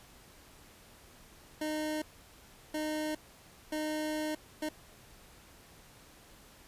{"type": "tone bursts at uneven times", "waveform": "25% pulse", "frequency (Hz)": 307.3, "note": "D#4", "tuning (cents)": -21, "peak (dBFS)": -29, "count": 4, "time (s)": [[1.61, 2.02], [2.74, 3.15], [3.72, 4.35], [4.62, 4.69]], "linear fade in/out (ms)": 5, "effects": ["pink hiss -57 dBFS RMS until 6.67 s", "resampled to 32000 Hz"]}